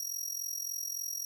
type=tone with amplitude modulation; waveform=sawtooth; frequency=5680 Hz; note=F8; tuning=28 cents sharp; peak=-29 dBFS; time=0-1.25 s; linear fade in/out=2 ms; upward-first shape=sine; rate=43.5 Hz; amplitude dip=80%; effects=none

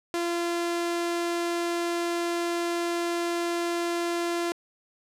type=tone; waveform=sawtooth; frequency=343.2 Hz; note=F4; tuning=30 cents flat; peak=-22 dBFS; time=0.14-4.52 s; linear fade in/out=0 ms; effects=low-pass 11000 Hz 12 dB/octave

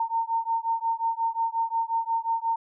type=beating tone pair; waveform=sine; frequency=910 / 915.6 Hz; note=A#5 / A#5; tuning=-42 / -31 cents; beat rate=5.6 Hz; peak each=-27 dBFS; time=0-2.56 s; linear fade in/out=5 ms; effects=none

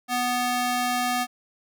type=tone with high-pass filter; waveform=square; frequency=246.9 Hz; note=B3; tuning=in tune; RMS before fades=-25 dBFS; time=0.08-1.27 s; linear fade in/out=50 ms; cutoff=570 Hz; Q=0.89; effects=none

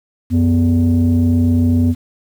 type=tone pair together; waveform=sine; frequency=91.5 / 246.6 Hz; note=F#2 / B3; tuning=-19 / -2 cents; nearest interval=octave + perfect fourth; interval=1717 cents; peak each=-11 dBFS; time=0.3-1.95 s; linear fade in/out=50 ms; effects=tanh soft clip ceiling -7 dBFS + 7-bit

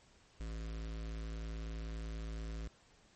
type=tone with notch filter; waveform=square; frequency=54.8 Hz; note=A1; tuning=6 cents flat; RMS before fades=-42 dBFS; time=0.4-2.68 s; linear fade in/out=5 ms; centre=840 Hz; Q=1.8; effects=pink hiss -66 dBFS RMS until 3.15 s + MP3 32 kbps

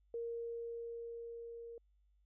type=tone with level ramp; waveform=sine; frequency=466.2 Hz; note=A#4; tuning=in tune; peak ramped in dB=-38 to -47 dBFS; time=0.14-1.78 s; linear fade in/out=2 ms; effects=added 50 Hz sine -69 dBFS peak until 2.25 s

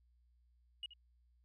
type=tone with echo; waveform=sine; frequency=2890 Hz; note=F#7; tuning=41 cents flat; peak=-39 dBFS; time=0.83-0.86 s; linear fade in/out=2 ms; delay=76 ms; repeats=1; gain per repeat=-14 dB; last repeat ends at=0.936 s; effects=tanh soft clip ceiling -37 dBFS + added 60 Hz sine -68 dBFS peak until 1.44 s

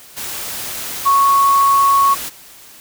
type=tone in noise; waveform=sine; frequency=1107 Hz; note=C#6; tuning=3 cents flat; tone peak=-9 dBFS; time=1.05-2.15 s; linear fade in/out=20 ms; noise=white; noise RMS=-26 dBFS; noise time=0.16-2.3 s; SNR=+14 dB; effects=white hiss -41 dBFS RMS until 2.8 s

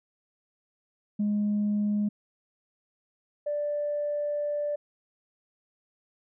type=tone pair in turn; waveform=sine; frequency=207.7 / 587.5 Hz; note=G#3 / D5; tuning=0 / +1 cents; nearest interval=octave + tritone; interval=1801 cents; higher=second; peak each=-22 / -26 dBFS; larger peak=first; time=1.19-2.09 / 3.46-4.76 s; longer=second; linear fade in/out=10 ms; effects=tanh soft clip ceiling -21 dBFS

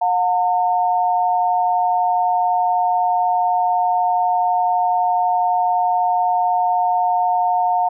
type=tone pair together; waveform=sine; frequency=719.7 / 908 Hz; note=F#5 / A#5; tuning=-48 / -46 cents; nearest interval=major third; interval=402 cents; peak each=-16 / -19 dBFS; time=0.01-7.89 s; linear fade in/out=10 ms; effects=none

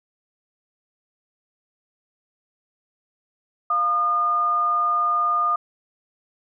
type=tone pair together; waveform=sine; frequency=698.5 / 1217.8 Hz; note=F5 / D#6; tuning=0 / -38 cents; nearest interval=minor seventh; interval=962 cents; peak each=-30 / -18 dBFS; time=3.7-5.56 s; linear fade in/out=5 ms; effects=none

